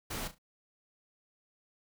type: noise with echo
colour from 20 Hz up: pink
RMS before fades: -38 dBFS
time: 0.1-0.28 s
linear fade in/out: 10 ms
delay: 35 ms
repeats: 3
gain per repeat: -11 dB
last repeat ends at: 0.385 s
effects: none